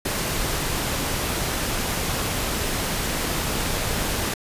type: noise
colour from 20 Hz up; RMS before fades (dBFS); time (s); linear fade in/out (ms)
pink; -25; 0.05-4.34; 5
effects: resampled to 32000 Hz